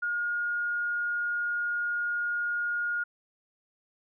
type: tone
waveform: sine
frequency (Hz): 1428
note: F6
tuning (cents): +38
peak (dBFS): -27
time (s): 0.02-3.04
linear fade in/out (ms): 10
effects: none